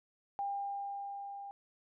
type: tone with level ramp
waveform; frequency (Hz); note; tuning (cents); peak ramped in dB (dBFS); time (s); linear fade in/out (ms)
sine; 800; G5; +35; -33 to -43; 0.39-1.51; 0
effects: none